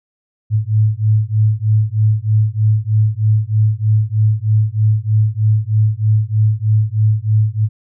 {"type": "beating tone pair", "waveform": "sine", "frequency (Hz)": [106.3, 109.5], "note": ["G#2", "A2"], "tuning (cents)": [41, -8], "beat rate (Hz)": 3.2, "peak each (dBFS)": -14, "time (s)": [0.5, 7.69], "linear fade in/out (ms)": 50, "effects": []}